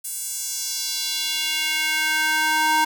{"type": "tone with high-pass filter sweep", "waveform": "square", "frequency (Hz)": 311.1, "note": "D#4", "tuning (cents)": 0, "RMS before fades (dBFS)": -23, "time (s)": [0.04, 2.85], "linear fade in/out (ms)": 10, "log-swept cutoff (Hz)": [9500, 910], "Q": 1.8, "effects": []}